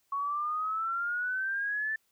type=exponential sweep; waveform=sine; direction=up; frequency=1107 to 1771 Hz; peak=-29 dBFS; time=0.12-1.96 s; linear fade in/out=5 ms; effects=white hiss -73 dBFS RMS until 2.11 s